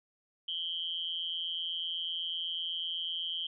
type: tone with amplitude modulation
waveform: sine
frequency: 3136 Hz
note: G7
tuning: in tune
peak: -29 dBFS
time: 0.48-3.47 s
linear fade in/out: 5 ms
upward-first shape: sine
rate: 168 Hz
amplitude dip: 95%
effects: none